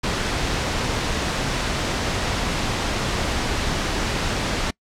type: noise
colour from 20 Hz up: pink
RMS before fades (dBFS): -23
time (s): 0.03-4.71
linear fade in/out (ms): 10
effects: noise-tail reverb RT60 0.1 s tail -25 dB re dry + low-pass 6000 Hz 12 dB/octave